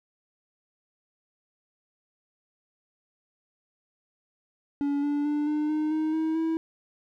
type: tone with pitch steps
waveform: triangle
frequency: 284.7 / 290 / 295.4 / 300.9 / 306.5 / 312.3 / 318.1 / 324 Hz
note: C#4 / D4 / D4 / D4 / D#4 / D#4 / D#4 / E4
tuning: +46 / -22 / +10 / +42 / -26 / +7 / +38 / -30 cents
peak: -22 dBFS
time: 4.81-6.57 s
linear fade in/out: 0 ms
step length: 220 ms
effects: none